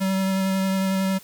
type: tone with vibrato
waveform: square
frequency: 191.4 Hz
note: G3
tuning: 41 cents flat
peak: -21 dBFS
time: 0-1.19 s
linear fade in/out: 20 ms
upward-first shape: triangle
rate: 11 Hz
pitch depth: 15 cents each way
effects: white hiss -48 dBFS RMS until 1.23 s